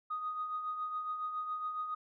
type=tone with tremolo; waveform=sine; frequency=1244.5 Hz; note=D#6; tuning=in tune; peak=-32 dBFS; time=0.1-1.95 s; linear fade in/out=10 ms; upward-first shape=triangle; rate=7.2 Hz; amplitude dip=55%; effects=tanh soft clip ceiling -28 dBFS